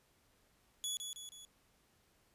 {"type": "tone with echo", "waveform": "20% pulse", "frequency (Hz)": 3395, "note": "G#7", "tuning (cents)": 37, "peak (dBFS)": -31, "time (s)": [0.84, 0.97], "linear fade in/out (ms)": 0, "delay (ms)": 160, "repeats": 3, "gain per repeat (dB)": -5, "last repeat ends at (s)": 1.45, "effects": ["pink hiss -72 dBFS RMS until 2.34 s", "resampled to 32000 Hz"]}